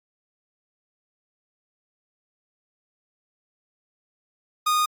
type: tone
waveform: 45% pulse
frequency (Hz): 1231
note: D#6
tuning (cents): -19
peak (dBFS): -19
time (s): 4.66-4.86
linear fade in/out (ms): 10
effects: AAC 64 kbps